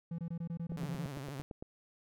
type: tone bursts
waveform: triangle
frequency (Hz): 167.9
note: E3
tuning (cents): +32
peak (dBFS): -34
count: 10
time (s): 0.11-1.058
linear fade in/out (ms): 5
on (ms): 75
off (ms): 22
type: click train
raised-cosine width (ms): 2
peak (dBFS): -30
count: 9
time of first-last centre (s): 0.72-1.625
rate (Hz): 8.84
type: tone with vibrato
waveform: sawtooth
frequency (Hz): 138.59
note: C#3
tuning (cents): 0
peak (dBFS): -37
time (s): 0.77-1.42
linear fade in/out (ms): 0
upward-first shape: triangle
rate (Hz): 13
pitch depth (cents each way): 140
effects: none